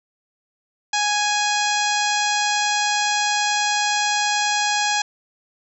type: harmonic tone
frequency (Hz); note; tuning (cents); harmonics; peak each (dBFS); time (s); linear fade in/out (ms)
830.6; G#5; 0; 1 / 2 / 3 / 4 / 5 / 6 / 7 / 8 / 9; -22 / -25 / -27 / -28 / -29 / -30 / -30 / -31 / -32; 0.93-5.02; 5
effects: none